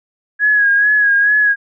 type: tone with vibrato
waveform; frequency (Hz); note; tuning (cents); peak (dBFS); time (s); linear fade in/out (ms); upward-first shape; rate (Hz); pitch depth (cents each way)
sine; 1661.2; G#6; 0; -9; 0.39-1.56; 50; sine; 2.3; 43
effects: none